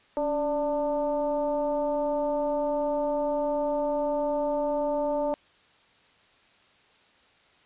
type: tone with frequency modulation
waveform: sine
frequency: 587.3 Hz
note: D5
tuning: in tune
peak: -24 dBFS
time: 0.17-5.34 s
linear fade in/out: 0 ms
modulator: 304 Hz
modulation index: 0.86
effects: white hiss -60 dBFS RMS until 7.65 s + resampled to 8000 Hz